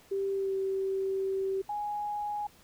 sine tone with pitch glide, 392 to 385.7 Hz, G4 to G4, 0 to -28 cents, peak -28 dBFS, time 0.11-1.62 s, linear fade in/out 10 ms, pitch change -28 cents, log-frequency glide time 0.32-0.56 s
sine tone, 830.6 Hz, G#5, in tune, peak -31 dBFS, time 1.69-2.47 s, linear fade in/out 5 ms
effects pink hiss -59 dBFS RMS until 2.63 s

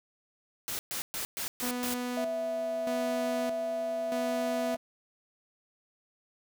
white noise bursts, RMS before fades -35 dBFS, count 6, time 0.68-1.94 s, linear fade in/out 0 ms, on 110 ms, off 120 ms
sawtooth tone with tremolo, 246.9 Hz, B3, in tune, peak -28 dBFS, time 1.62-4.77 s, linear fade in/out 10 ms, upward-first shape square, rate 0.8 Hz, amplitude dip 65%
sine tone with pitch glide, 659.3 to 663.5 Hz, E5 to E5, 0 to +11 cents, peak -30 dBFS, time 2.17-4.76 s, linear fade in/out 2 ms, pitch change +11 cents, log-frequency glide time 3.23-3.68 s
effects none

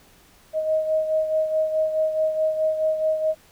sine beating tone pair, 627 / 631.7 Hz, D#5 / D#5, +13 / +26 cents, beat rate 4.7 Hz, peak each -20 / -28 dBFS, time 0.53-3.35 s, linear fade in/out 50 ms, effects pink hiss -54 dBFS RMS until 3.51 s

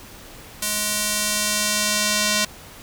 square tone with band-pass filter sweep, 210 Hz, G#3, 19 cents sharp, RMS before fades -22 dBFS, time 0.62-2.45 s, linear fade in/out 5 ms, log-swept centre 11000 to 5600 Hz, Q 0.75, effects pink hiss -42 dBFS RMS until 2.82 s

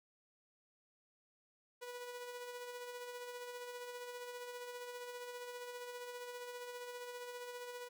sawtooth tone with tremolo, 489.6 Hz, B4, 15 cents flat, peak -40 dBFS, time 1.81-7.89 s, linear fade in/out 20 ms, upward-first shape sine, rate 15 Hz, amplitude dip 40%, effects none

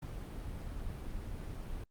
brown noise, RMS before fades -41 dBFS, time 0.02-1.84 s, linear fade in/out 5 ms, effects Opus 32 kbps

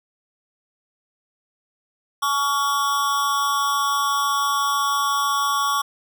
square tone with amplitude modulation, 1126 Hz, C#6, 27 cents sharp, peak -16 dBFS, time 2.22-5.82 s, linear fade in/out 10 ms, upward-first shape sine, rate 274 Hz, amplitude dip 80%, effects none

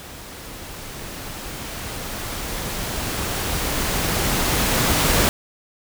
pink noise with level ramp, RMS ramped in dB -38 to -17 dBFS, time 0-5.29 s, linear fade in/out 0 ms, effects none

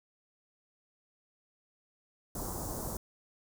pink band-stop noise, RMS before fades -38 dBFS, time 2.35-2.97 s, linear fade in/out 2 ms, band 1100 to 6200 Hz, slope 24 dB/octave, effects none

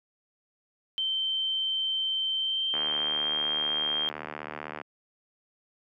sine tone with pitch glide, 3109 to 3198 Hz, G7 to G7, -15 to +34 cents, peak -26 dBFS, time 0.98-4.09 s, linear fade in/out 0 ms, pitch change +49 cents, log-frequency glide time 2.36-3.36 s
click train, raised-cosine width 0.5 ms, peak -20 dBFS, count 158, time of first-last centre 2.74-4.814 s, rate 75.7 Hz
effects high-pass 200 Hz 12 dB/octave

